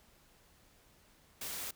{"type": "noise", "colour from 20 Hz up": "white", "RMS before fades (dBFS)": -41, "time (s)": [1.41, 1.71], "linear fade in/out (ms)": 5, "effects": ["pink hiss -65 dBFS RMS until 1.75 s"]}